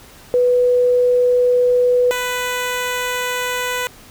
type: tone pair in turn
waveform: sine / 10% pulse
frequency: 493.9 / 496.8 Hz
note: B4 / B4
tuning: 0 / +10 cents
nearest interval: unison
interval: 10 cents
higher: second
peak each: -11 dBFS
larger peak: neither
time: 0.34-2.11 / 2.11-3.87 s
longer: first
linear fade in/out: 0 ms
effects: pink hiss -43 dBFS RMS until 4.1 s